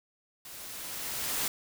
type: noise with level ramp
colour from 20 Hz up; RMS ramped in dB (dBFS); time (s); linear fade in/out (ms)
white; -46 to -30; 0.45-1.48; 2
effects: none